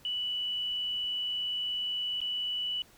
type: tone with dropouts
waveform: sine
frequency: 2961 Hz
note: F#7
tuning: 1 cent sharp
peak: -30 dBFS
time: 0.05-2.82 s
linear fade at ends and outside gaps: 1 ms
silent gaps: 2.204-2.215 s
effects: pink hiss -59 dBFS RMS until 2.97 s